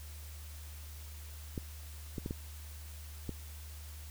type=clicks; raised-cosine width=3 ms; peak=-24 dBFS; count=5; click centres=1.578 / 2.182 / 2.261 / 2.309 / 3.293 s; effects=added 75 Hz sine -45 dBFS peak until 4.1 s + white hiss -54 dBFS RMS until 4.1 s